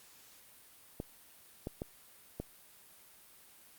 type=clicks; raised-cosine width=2 ms; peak=-24 dBFS; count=4; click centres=1.001 / 1.671 / 1.819 / 2.4 s; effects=white hiss -59 dBFS RMS until 3.78 s + Opus 48 kbps